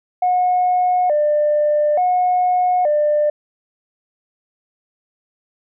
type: tone with vibrato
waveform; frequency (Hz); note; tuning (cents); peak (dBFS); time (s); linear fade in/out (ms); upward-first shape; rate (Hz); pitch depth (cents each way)
sine; 658; E5; -3; -12; 0.22-3.3; 5; square; 0.57; 170
effects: tanh soft clip ceiling -9 dBFS